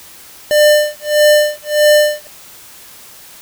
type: tone with tremolo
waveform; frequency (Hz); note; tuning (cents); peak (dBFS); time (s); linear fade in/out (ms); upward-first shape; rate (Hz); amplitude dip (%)
square; 598; D5; +31; -6; 0.51-2.27; 0; sine; 1.6; 100
effects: white hiss -38 dBFS RMS until 3.41 s